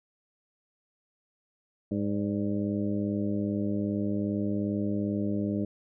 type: harmonic tone with a mistuned harmonic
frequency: 102.5 Hz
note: G#2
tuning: 22 cents flat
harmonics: 1 / 2 / 3 / 4 / 5 / 6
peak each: -35 / -29 / -32 / -39 / -41 / -40 dBFS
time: 1.91-5.65 s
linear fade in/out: 5 ms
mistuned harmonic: 6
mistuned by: -63 cents
effects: none